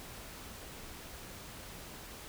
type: silence
effects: pink hiss -48 dBFS RMS until 2.28 s